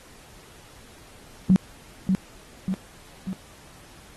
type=tone with echo; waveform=sine; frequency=188.5 Hz; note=F#3; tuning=32 cents sharp; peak=-12 dBFS; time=1.5-1.56 s; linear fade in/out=0 ms; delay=590 ms; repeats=3; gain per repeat=-5 dB; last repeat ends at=3.33 s; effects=pink hiss -50 dBFS RMS until 4.16 s + AAC 32 kbps